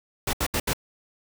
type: noise bursts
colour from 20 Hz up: pink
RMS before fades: -25 dBFS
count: 4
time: 0.27-0.734 s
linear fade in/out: 5 ms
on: 62 ms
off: 72 ms
effects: none